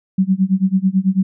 sine tone with tremolo, 190 Hz, F#3, 46 cents sharp, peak -9 dBFS, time 0.18-1.23 s, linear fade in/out 5 ms, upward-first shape sine, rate 9.1 Hz, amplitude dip 95%, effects none

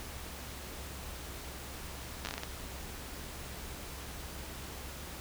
slowing click train, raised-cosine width 0.2 ms, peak -19 dBFS, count 8, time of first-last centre 2.25-2.434 s, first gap 9 ms, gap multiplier 1.35, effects added 67 Hz sine -47 dBFS peak until 5.2 s + pink hiss -45 dBFS RMS until 5.2 s

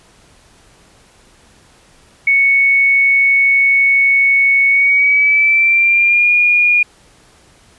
sine tone with pitch glide, 2217 to 2432 Hz, C#7 to D#7, 0 to -40 cents, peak -8 dBFS, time 2.27-6.83 s, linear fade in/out 5 ms, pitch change +160 cents, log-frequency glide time 4.68-6.31 s, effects pink hiss -48 dBFS RMS until 7.78 s + resampled to 24000 Hz

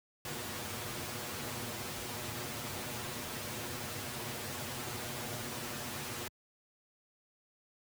pink noise with comb filter, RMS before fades -40 dBFS, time 0.25-6.28 s, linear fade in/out 2 ms, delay 8.3 ms, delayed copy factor +0.8, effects high-pass 80 Hz 12 dB/octave

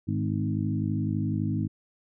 harmonic tone with a mistuned harmonic, 51.91 Hz, G#1, in tune, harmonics 2 / 3 / 4 / 5 / 6, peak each -29 / -31 / -32 / -33 / -34 dBFS, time 0.07-1.68 s, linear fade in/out 20 ms, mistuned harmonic 4, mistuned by +31 cents, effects none

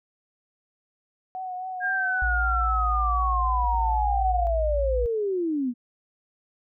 sine tone with vibrato, 740 Hz, F#5, in tune, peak -30 dBFS, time 1.35-4.47 s, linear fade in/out 0 ms, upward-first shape triangle, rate 3.8 Hz, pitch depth 34 cents each way
sine linear sweep, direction down, 1626 to 232.2 Hz, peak -23 dBFS, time 1.8-5.74 s, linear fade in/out 50 ms
sine tone, 56.7 Hz, A#1, 47 cents flat, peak -24 dBFS, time 2.22-5.06 s, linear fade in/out 0 ms
effects none

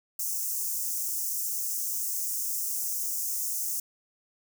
white high-pass noise, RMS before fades -31 dBFS, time 0.19-3.8 s, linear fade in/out 5 ms, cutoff 5700 Hz, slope 48 dB/octave, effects none

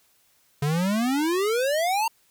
square exponential sweep, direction up, 139.8 to 932 Hz, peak -22 dBFS, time 0.62-2.08 s, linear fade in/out 5 ms, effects white hiss -63 dBFS RMS until 2.3 s

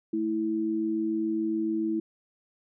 sine tone pair together, 220 / 327 Hz, A3 / E4, 0 / -14 cents, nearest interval perfect fifth, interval 686 cents, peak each -32 / -26 dBFS, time 0.13-2 s, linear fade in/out 5 ms, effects none

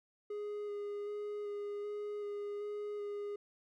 triangle tone with vibrato, 412.8 Hz, G#4, 10 cents flat, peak -36 dBFS, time 0.3-3.36 s, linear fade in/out 5 ms, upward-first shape square, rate 1.3 Hz, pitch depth 11 cents each way, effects none

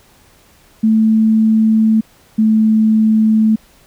sine tone pair in turn, 220 / 218.5 Hz, A3 / A3, 0 / -12 cents, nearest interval unison, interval 12 cents, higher first, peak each -8 dBFS, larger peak neither, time 0.83-2.01 / 2.38-3.56 s, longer neither, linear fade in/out 10 ms, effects pink hiss -49 dBFS RMS until 3.86 s

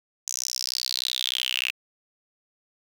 sawtooth tone with high-pass filter sweep, 63.3 Hz, B1, 43 cents sharp, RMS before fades -29 dBFS, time 0.27-1.71 s, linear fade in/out 5 ms, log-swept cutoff 6500 to 2600 Hz, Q 8.6, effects 8-bit

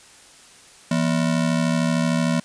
square ring-modulated tone, 204.5 Hz, G#3, 26 cents flat, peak -16 dBFS, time 0.91-2.4 s, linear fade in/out 2 ms, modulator 36.6 Hz, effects white hiss -48 dBFS RMS until 2.44 s + resampled to 22050 Hz

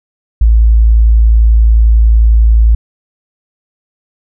sine tone, 55.6 Hz, A1, 19 cents sharp, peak -3 dBFS, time 0.41-2.75 s, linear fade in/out 5 ms, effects none

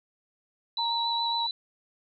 sine tone with vibrato, 3951 Hz, B7, in tune, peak -28 dBFS, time 0.77-1.51 s, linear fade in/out 2 ms, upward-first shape sine, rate 7.2 Hz, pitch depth 19 cents each way
sine tone, 932.3 Hz, A#5, in tune, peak -28 dBFS, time 0.78-1.47 s, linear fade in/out 10 ms
effects none

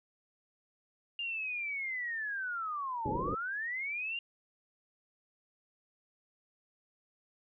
sine linear two-way sweep, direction down then up, 2821 to 830.6 to 2821 Hz, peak -34 dBFS, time 1.19-4.19 s, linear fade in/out 2 ms, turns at 3.1 s
white low-pass noise, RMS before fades -36 dBFS, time 3.05-3.35 s, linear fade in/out 5 ms, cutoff 540 Hz, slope 96 dB/octave
effects none

